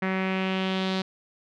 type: tone with low-pass filter sweep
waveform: sawtooth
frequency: 189 Hz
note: F#3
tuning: 37 cents sharp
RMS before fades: -27 dBFS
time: 0.02-1.02 s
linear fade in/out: 5 ms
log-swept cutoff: 2000 to 4100 Hz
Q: 3
effects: none